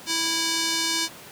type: tone with band-pass filter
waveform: square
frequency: 328.8 Hz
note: E4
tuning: 4 cents flat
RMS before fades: -25 dBFS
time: 0.06-1.09 s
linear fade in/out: 50 ms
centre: 5200 Hz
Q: 1.3
effects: pink hiss -43 dBFS RMS until 1.31 s + high-pass 150 Hz 12 dB/octave